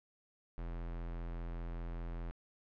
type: tone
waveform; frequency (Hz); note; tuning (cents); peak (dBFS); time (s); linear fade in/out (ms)
square; 42.49; F1; -47; -40; 0.58-2.31; 0
effects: low-pass 2000 Hz 12 dB/octave